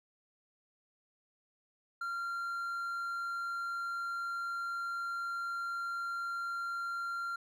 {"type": "tone", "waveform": "triangle", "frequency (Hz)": 1382, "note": "F6", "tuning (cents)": -19, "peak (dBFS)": -33, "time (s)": [2.01, 7.36], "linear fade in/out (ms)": 5, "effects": []}